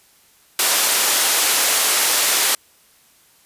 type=band-pass noise; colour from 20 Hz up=white; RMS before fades=-17 dBFS; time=0.59-2.55 s; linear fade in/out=2 ms; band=430 to 13000 Hz; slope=12 dB/octave; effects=white hiss -54 dBFS RMS until 3.45 s + resampled to 32000 Hz